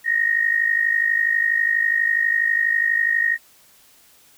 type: tone with amplitude modulation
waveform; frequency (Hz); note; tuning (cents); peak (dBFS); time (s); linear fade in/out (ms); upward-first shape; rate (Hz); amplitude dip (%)
sine; 1864.7; A#6; 0; -13; 0.04-3.38; 50; sine; 52.2; 75
effects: white hiss -53 dBFS RMS until 4.37 s